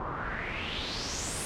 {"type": "noise with low-pass filter sweep", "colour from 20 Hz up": "pink", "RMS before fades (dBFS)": -35, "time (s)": [0, 1.45], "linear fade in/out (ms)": 0, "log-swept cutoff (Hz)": [1000, 10000], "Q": 4, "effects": []}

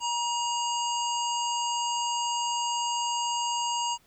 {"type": "harmonic tone", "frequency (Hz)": 949, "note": "A#5", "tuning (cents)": 31, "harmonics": [1, 3, 5, 7, 8], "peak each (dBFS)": [-28, -33, -39, -37, -38], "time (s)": [0, 3.98], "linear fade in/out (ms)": 50, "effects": ["pink hiss -63 dBFS RMS until 4.06 s"]}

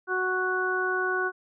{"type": "harmonic tone", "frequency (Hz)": 370, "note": "F#4", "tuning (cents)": 0, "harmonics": [1, 2, 3, 4], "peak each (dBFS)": [-29, -35, -32, -27], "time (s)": [0.07, 1.32], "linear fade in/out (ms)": 50, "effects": []}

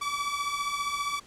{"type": "beating tone pair", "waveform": "sawtooth", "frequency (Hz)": [1140, 1155], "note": ["C#6", "D6"], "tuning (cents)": [48, -29], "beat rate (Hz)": 15, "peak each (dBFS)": [-29, -27], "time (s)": [0.01, 1.2], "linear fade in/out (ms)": 10, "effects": ["pink hiss -54 dBFS RMS until 1.26 s", "low-pass 9000 Hz 12 dB/octave"]}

